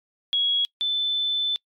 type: tone pair in turn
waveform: sine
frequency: 3326 / 3520 Hz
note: G#7 / A7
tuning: +2 / 0 cents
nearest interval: minor second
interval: 98 cents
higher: second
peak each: -19 / -21 dBFS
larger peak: first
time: 0.33-0.65 / 0.81-1.56 s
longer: second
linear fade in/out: 0 ms
effects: noise-tail reverb RT60 0.1 s tail -26 dB re dry + MP3 96 kbps